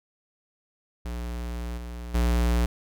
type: tone with level steps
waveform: square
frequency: 59.4 Hz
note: A#1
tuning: 33 cents sharp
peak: -31 / -35 / -21 dBFS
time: 1.05-2.66 s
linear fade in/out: 5 ms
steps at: 1.77 / 2.14 s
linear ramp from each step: 10 ms
effects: none